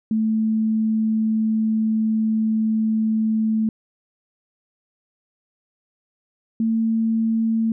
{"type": "tone pair in turn", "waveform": "sine", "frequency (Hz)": [219.6, 224.6], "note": ["A3", "A3"], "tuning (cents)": [-3, 36], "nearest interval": "unison", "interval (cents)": 39, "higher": "second", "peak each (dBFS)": -17, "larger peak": "neither", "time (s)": [[0.11, 3.69], [6.6, 7.72]], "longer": "first", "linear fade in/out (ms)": 2, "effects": []}